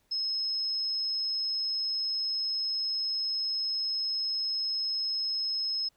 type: tone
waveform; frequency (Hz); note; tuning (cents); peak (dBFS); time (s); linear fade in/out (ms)
sine; 5170; E8; -34; -28; 0.11-5.89; 10
effects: pink hiss -71 dBFS RMS until 5.96 s